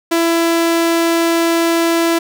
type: tone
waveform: sawtooth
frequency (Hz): 334.1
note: E4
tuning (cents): +23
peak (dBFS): -8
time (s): 0.11-2.19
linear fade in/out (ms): 10
effects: none

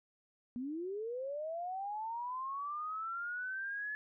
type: linear sweep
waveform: sine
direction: up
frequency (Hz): 234.9 to 1720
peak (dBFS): -37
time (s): 0.56-3.95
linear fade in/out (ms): 0
effects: none

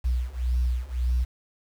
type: beating tone pair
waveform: sine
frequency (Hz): 60.6 / 62.4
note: B1 / B1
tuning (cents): -32 / +19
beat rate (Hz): 1.8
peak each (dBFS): -25 / -24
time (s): 0.04-1.25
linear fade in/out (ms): 20
effects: tanh soft clip ceiling -18 dBFS + 8-bit

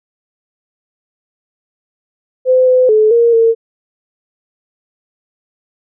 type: tone with pitch steps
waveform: sine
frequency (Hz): 512 / 508 / 431.2 / 468.2 / 455.6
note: C5 / B4 / A4 / A#4 / A#4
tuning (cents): -38 / +49 / -35 / +8 / -40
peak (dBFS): -6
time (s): 2.45-3.55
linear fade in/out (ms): 50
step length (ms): 220
effects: none

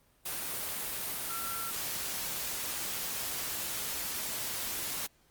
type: tone in noise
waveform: sine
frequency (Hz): 1354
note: E6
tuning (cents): +46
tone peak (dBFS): -39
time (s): 1.29-1.71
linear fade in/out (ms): 10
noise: white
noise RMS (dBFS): -36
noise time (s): 0.25-5.07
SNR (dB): -6
effects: pink hiss -67 dBFS RMS until 5.3 s + Opus 32 kbps

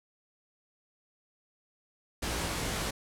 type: noise with comb filter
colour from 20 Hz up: pink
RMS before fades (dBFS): -33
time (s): 2.22-2.91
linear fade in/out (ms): 10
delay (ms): 18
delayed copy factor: +0.8
effects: low-pass 11000 Hz 12 dB/octave

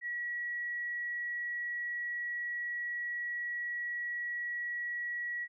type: tone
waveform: sine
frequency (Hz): 1924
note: B6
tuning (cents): -46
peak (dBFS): -34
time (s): 0.01-5.48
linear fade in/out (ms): 50
effects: none

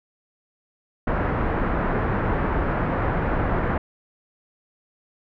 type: low-pass noise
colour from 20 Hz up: pink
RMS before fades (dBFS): -23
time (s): 1.07-3.78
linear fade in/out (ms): 5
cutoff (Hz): 1700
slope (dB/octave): 24
effects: none

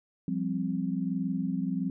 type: chord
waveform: sine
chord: F suspended second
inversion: none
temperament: equal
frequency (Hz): 174.61 / 196 / 261.6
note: F3 / G3 / C4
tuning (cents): 0 / 0 / 0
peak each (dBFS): -32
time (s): 0.28-1.9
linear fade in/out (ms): 2
effects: none

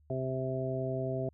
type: harmonic tone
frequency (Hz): 130.81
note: C3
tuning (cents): 0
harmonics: 1 / 2 / 3 / 4 / 5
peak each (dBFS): -35 / -40 / -37 / -43 / -36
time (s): 0.1-1.29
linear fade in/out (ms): 2
effects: added 75 Hz sine -61 dBFS peak until 1.33 s

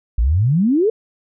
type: exponential sweep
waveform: sine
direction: up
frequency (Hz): 51.4 to 466.2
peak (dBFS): -12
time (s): 0.18-0.9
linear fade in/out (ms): 5
effects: none

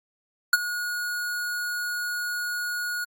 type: tone with ADSR envelope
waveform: square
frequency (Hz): 1448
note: F#6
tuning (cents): -38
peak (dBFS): -13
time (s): 0.53-3.05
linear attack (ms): 3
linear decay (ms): 31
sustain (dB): -15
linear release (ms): 14
effects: Opus 48 kbps

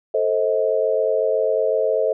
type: chord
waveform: sine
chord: A diminished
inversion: none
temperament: just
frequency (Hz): 440 / 528 / 633.6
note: A4 / C5 / Eb5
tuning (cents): 0 / +16 / +31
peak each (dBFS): -21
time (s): 0.14-2.13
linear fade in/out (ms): 5
effects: none

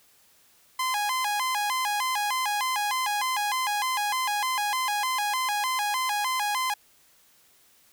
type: tone with vibrato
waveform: sawtooth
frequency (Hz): 924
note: A#5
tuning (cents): -16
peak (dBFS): -21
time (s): 0.79-6.74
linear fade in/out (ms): 5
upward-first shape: square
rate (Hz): 3.3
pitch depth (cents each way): 190
effects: white hiss -60 dBFS RMS until 7.92 s

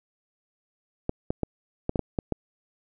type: clicks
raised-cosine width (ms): 2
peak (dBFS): -12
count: 8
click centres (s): 1.094 / 1.305 / 1.433 / 1.894 / 1.958 / 1.993 / 2.188 / 2.323
effects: none

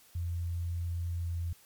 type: tone with pitch glide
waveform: sine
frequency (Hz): 85.8 to 85.21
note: F2 to F2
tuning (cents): -30 to -42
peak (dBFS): -31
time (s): 0.15-1.53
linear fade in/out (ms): 5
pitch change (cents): -12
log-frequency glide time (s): 1.2-1.3
effects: white hiss -60 dBFS RMS until 1.65 s + MP3 96 kbps

